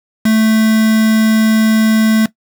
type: tone with quantisation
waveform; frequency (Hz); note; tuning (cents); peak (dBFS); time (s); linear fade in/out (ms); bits
triangle; 220; A3; 0; -6; 0.25-2.26; 5; 3
effects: noise-tail reverb RT60 0.1 s tail -17 dB re dry